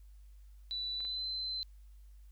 sine tone with pitch glide, 3965 to 4069 Hz, B7 to C8, +6 to -49 cents, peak -35 dBFS, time 0.71-1.63 s, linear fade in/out 0 ms, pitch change +45 cents, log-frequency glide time 0.95-1.26 s
clicks, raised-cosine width 0.3 ms, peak -37 dBFS, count 2, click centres 1.004 / 1.051 s
effects added 50 Hz sine -52 dBFS peak until 2.31 s + white hiss -75 dBFS RMS until 2.31 s

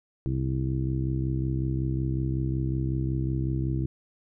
harmonic tone, 65.41 Hz, C2, in tune, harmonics 1 / 2 / 3 / 4 / 5 / 6, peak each -31 / -27 / -37 / -38 / -33 / -45 dBFS, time 0.26-3.86 s, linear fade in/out 0 ms, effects none

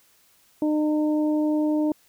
harmonic tone, 303.8 Hz, D#4, 41 cents flat, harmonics 1 / 2 / 3, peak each -20 / -29 / -37 dBFS, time 0.62-1.92 s, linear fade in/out 2 ms, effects white hiss -60 dBFS RMS until 2.08 s

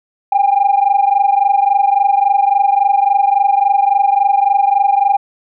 sine tone pair together, 789.4 / 813 Hz, G5 / G#5, +12 / -37 cents, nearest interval minor second, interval 51 cents, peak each -11 dBFS, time 0.32-5.17 s, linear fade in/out 5 ms, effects tanh soft clip ceiling -4 dBFS

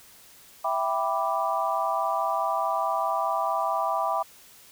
sine chord, E minor seventh, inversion none, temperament equal, 659.3 / 784 / 987.8 / 1174.7 Hz, E5 / G5 / B5 / D6, 0 / 0 / 0 / 0 cents, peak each -29 dBFS, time 0.64-4.23 s, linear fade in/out 10 ms, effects white hiss -52 dBFS RMS until 4.71 s

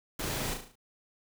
pink noise with echo, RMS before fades -35 dBFS, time 0.19-0.54 s, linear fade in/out 5 ms, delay 36 ms, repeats 6, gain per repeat -5 dB, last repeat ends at 0.756 s, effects none

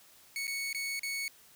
sawtooth tone with dropouts, 2217 Hz, C#7, in tune, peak -30 dBFS, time 0.36-1.28 s, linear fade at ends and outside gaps 1 ms, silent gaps 0.47-0.478 / 0.729-0.747 / 0.994-1.032 s, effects white hiss -59 dBFS RMS until 1.55 s

